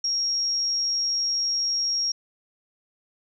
sine tone, 5588 Hz, F8, in tune, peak -22 dBFS, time 0.04-2.12 s, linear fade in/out 5 ms, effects none

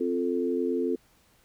sine chord, F major, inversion second, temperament equal, 261.6 / 349.2 / 440 Hz, C4 / F4 / A4, 0 / 0 / 0 cents, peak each -29 dBFS, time 0-0.96 s, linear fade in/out 10 ms, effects pink hiss -63 dBFS RMS until 1.44 s

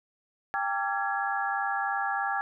sine tone cluster, 795 / 898 / 1159 / 1366 / 1672 Hz, G5 / A5 / D6 / F6 / G#6, +24 / +35 / -23 / -39 / +11 cents, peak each -30 / -37 / -37 / -34 / -32 dBFS, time 0.54-2.41 s, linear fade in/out 0 ms, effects none

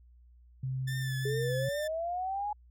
sine tone, 130.81 Hz, C3, in tune, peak -31 dBFS, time 0.63-1.69 s, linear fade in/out 5 ms
sawtooth tone with vibrato, 1760 Hz, A6, in tune, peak -35 dBFS, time 0.87-1.88 s, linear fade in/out 10 ms, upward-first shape triangle, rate 2.5 Hz, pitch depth 50 cents each way
sine linear sweep, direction up, 410 to 845 Hz, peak -31 dBFS, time 1.25-2.53 s, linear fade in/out 5 ms
effects added 60 Hz sine -55 dBFS peak until 2.7 s

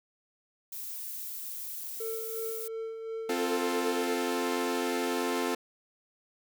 violet noise, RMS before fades -39 dBFS, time 0.72-2.68 s, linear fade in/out 5 ms
triangle tone with tremolo, 448.7 Hz, A4, 34 cents sharp, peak -31 dBFS, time 2-4.15 s, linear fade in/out 5 ms, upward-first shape sine, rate 2.8 Hz, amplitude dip 45%
sawtooth chord, F major, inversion second, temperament equal, 261.6 / 349.2 / 440 Hz, C4 / F4 / A4, 0 / 0 / 0 cents, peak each -29 dBFS, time 3.29-5.55 s, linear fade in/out 5 ms
effects none

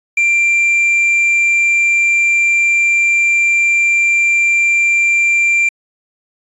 triangle tone with quantisation, 2367 Hz, D7, 13 cents sharp, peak -8 dBFS, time 0.17-5.69 s, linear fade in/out 5 ms, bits 6, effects resampled to 22050 Hz

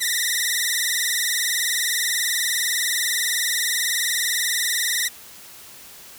10% pulse tone with vibrato, 1898 Hz, A#6, 31 cents sharp, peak -11 dBFS, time 0-5.09 s, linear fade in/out 20 ms, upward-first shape triangle, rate 20 Hz, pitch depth 130 cents each way, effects white hiss -43 dBFS RMS until 6.18 s

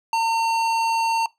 sine tone with tanh clipping, 909 Hz, A#5, 44 cents flat, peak -20 dBFS, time 0.13-1.26 s, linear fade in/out 2 ms, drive 16 dB, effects noise-tail reverb RT60 0.2 s tail -21 dB re dry

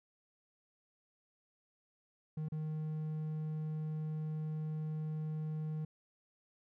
triangle tone with dropouts, 155.2 Hz, D#3, 4 cents flat, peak -34 dBFS, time 2.37-5.85 s, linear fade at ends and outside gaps 5 ms, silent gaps 2.486-2.52 s, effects none

